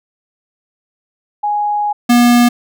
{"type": "tone pair in turn", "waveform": ["sine", "square"], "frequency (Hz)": [830.6, 240.9], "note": ["G#5", "B3"], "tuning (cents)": [0, -43], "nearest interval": "octave + major sixth", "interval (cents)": 2143, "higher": "first", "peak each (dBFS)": [-13, -7], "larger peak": "second", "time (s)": [[1.43, 1.93], [2.09, 2.49]], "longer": "first", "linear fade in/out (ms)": 10, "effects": []}